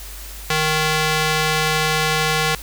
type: tone with band-pass filter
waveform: square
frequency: 155.56 Hz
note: D#3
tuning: in tune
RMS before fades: -19 dBFS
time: 0.5-2.55 s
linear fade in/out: 2 ms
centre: 3000 Hz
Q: 0.51
effects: added 50 Hz sine -34 dBFS peak until 2.62 s + white hiss -37 dBFS RMS until 2.62 s